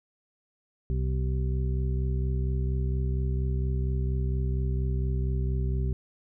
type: harmonic tone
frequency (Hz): 64.3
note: C2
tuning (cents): -30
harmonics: 1 / 2 / 3 / 4 / 6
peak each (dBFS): -26 / -30 / -39 / -45 / -40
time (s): 0.9-5.93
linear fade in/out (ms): 0
effects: none